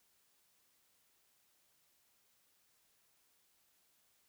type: silence
effects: white hiss -74 dBFS RMS until 4.28 s